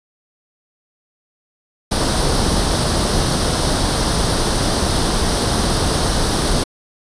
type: noise with comb filter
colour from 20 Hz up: pink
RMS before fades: -17 dBFS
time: 1.91-6.64 s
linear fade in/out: 10 ms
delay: 0.21 ms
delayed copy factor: +0.6
effects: resampled to 22050 Hz